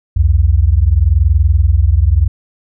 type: tone pair together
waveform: sine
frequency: 64.71 / 85.5 Hz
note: C2 / F2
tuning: -19 / -36 cents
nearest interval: perfect fourth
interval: 483 cents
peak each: -10 dBFS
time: 0.16-2.28 s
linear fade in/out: 10 ms
effects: none